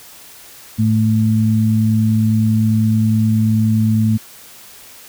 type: tone pair together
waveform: sine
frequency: 109.7 / 219.4 Hz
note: A2 / A3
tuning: -5 / -5 cents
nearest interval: octave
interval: 1200 cents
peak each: -14 dBFS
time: 0.78-4.18 s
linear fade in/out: 20 ms
effects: white hiss -40 dBFS RMS until 5.08 s